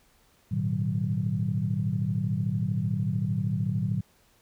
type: tone cluster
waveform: sine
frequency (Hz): 106.7 / 119.9 / 151.6 / 187.4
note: G#2 / A#2 / D#3 / F#3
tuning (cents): +47 / +49 / -45 / +22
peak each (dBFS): -30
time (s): 0.51-4.01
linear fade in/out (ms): 10
effects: tanh soft clip ceiling -14 dBFS + pink hiss -63 dBFS RMS until 4.41 s